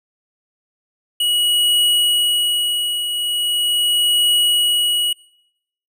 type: tone with tremolo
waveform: square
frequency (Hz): 2914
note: F#7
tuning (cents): -27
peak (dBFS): -13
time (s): 1.2-5.13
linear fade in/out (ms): 5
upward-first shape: triangle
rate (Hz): 0.4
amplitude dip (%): 60
effects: noise-tail reverb RT60 0.8 s tail -24 dB re dry